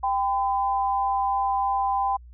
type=tone pair together; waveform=sine; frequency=789.9 / 1013 Hz; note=G5 / B5; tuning=+13 / +44 cents; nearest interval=major third; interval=431 cents; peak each=-23 / -25 dBFS; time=0.03-2.17 s; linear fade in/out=10 ms; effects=added 60 Hz sine -43 dBFS peak until 2.33 s